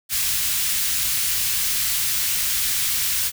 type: band-stop noise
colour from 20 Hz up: white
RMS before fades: -22 dBFS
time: 0.09-3.32 s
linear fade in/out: 50 ms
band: 120 to 1900 Hz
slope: 12 dB/octave
effects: none